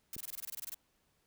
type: noise bursts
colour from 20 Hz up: blue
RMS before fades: -42 dBFS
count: 13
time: 0.13-0.745 s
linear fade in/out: 2 ms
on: 27 ms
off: 22 ms
type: click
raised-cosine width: 3 ms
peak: -38 dBFS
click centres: 0.165 s
effects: pink hiss -75 dBFS RMS until 1.26 s